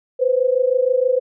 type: tone pair together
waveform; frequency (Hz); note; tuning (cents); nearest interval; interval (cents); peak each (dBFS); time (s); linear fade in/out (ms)
sine; 497 / 523.3; B4 / C5; +11 / 0; minor second; 89; -17; 0.19-1.2; 20
effects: none